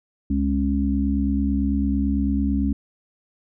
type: harmonic tone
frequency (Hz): 69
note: C#2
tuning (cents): -7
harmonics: 1 / 3 / 4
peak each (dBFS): -23 / -23 / -23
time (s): 0.3-2.73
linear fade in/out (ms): 5
effects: none